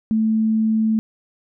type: tone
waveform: sine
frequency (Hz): 220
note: A3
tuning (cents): 0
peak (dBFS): -15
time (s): 0.11-0.99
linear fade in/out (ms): 0
effects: none